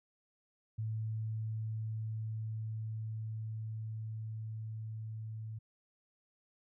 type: tone with level ramp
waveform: sine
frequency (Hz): 110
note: A2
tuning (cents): 0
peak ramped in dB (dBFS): -34 to -40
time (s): 0.78-5.59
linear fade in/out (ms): 10
effects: none